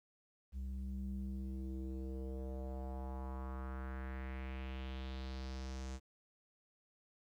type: tone with low-pass filter sweep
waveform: square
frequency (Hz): 65.41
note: C2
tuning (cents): 0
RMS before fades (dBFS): -43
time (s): 0.52-6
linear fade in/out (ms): 50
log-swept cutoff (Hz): 130 to 7200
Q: 2.7
effects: 12-bit